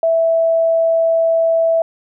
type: tone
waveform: sine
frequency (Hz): 658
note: E5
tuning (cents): -3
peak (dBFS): -11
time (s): 0.03-1.82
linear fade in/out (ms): 2
effects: none

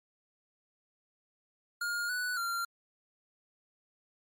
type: tone with pitch steps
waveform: square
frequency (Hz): 1419 / 1482 / 1381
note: F6 / F#6 / F6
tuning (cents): +27 / +2 / -20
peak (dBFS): -32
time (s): 1.81-2.65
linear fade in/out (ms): 5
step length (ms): 280
effects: MP3 64 kbps

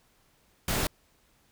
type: noise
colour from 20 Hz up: pink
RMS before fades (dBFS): -28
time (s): 0.68-0.87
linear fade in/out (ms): 2
effects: pink hiss -66 dBFS RMS until 1.51 s

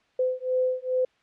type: beating tone pair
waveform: sine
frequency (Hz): 509 / 511.4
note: C5 / C5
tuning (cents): -48 / -40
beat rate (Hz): 2.4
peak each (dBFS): -26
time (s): 0.19-1.05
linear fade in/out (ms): 5
effects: white hiss -65 dBFS RMS until 1.22 s + low-pass 3000 Hz 12 dB/octave

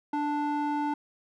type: tone with band-pass filter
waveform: square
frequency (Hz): 293.7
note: D4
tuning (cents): 0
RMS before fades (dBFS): -29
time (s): 0.13-0.94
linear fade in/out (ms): 5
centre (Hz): 660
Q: 8.4
effects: none

